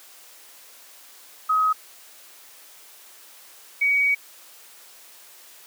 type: tone pair in turn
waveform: sine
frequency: 1267 / 2258 Hz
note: D#6 / C#7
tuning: +31 / +31 cents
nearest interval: minor seventh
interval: 1000 cents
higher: second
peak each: -17 dBFS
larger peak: neither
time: 1.49-1.73 / 3.81-4.15 s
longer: second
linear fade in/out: 10 ms
effects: white hiss -48 dBFS RMS until 5.66 s + high-pass 400 Hz 12 dB/octave